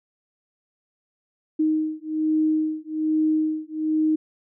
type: beating tone pair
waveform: sine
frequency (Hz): 311.1 / 312.3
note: D#4 / D#4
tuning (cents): 0 / +7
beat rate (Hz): 1.2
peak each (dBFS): -23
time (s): 1.59-4.16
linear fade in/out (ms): 10
effects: none